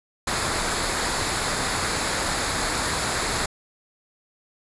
pink noise with comb filter, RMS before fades -25 dBFS, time 0.27-3.46 s, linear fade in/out 5 ms, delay 0.34 ms, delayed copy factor -0.5, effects resampled to 24000 Hz

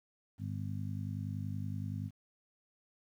harmonic tone, 50.6 Hz, G#1, 44 cents flat, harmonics 2 / 3 / 4 / 5, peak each -38 / -42 / -44 / -46 dBFS, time 0.38-2.11 s, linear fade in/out 50 ms, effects 11-bit

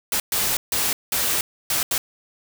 white noise bursts at uneven times, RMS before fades -22 dBFS, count 6, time 0.12-0.2 / 0.32-0.57 / 0.72-0.93 / 1.12-1.41 / 1.7-1.83 / 1.91-1.98 s, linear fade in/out 2 ms, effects none

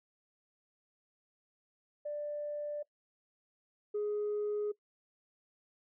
sine tone pair in turn, 590 / 417.2 Hz, D5 / G#4, +8 / +8 cents, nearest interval tritone, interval 600 cents, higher first, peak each -35 / -30 dBFS, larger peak second, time 2.05-2.83 / 3.94-4.72 s, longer neither, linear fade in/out 10 ms, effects noise-tail reverb RT60 0.1 s tail -21 dB re dry + tanh soft clip ceiling -29 dBFS

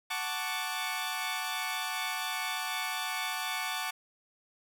15% pulse chord, D major seventh, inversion first, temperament equal, 740 / 880 / 1108.7 / 1174.7 Hz, F#5 / A5 / C#6 / D6, 0 / 0 / 0 / 0 cents, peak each -31 / -31 / -33 / -32 dBFS, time 0.1-3.91 s, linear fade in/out 10 ms, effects none

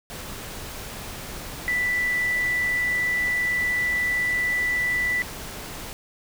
sine tone in noise, 1975.5 Hz, B6, in tune, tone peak -21 dBFS, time 1.68-5.22 s, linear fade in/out 0 ms, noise pink, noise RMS -36 dBFS, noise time 0.1-5.93 s, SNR +12 dB, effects none

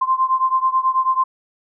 sine beating tone pair, 1042 / 1051.2 Hz, C6 / C6, -7 / +8 cents, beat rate 9.2 Hz, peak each -17 / -19 dBFS, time 0.01-1.24 s, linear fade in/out 10 ms, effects none

